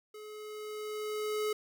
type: tone with level ramp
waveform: square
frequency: 425.5 Hz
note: G#4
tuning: 42 cents sharp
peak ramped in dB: -46 to -30 dBFS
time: 0.14-1.53 s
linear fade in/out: 5 ms
effects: none